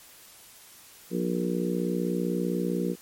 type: harmonic tone with a mistuned harmonic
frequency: 60 Hz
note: B1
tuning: 49 cents flat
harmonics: 3 / 4 / 5 / 6 / 7 / 8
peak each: -29 / -32 / -34 / -32 / -36 / -34 dBFS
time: 1.1-2.96 s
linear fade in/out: 50 ms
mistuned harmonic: 8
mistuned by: -16 cents
effects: white hiss -51 dBFS RMS until 3.01 s + MP3 64 kbps